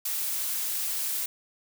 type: noise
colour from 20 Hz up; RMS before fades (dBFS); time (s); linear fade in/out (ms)
blue; -30; 0.05-1.26; 5
effects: none